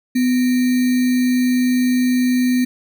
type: tone with sample-and-hold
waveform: sine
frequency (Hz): 250.5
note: B3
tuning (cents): +25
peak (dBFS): -13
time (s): 0.15-2.65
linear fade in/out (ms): 10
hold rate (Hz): 2100
effects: none